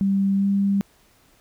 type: tone with pitch glide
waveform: sine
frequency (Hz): 196 to 198.39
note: G3 to G3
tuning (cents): 0 to +21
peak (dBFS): -17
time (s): 0.01-0.81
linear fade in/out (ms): 0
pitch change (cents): +21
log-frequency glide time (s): 0.36-0.46
effects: pink hiss -58 dBFS RMS until 1.4 s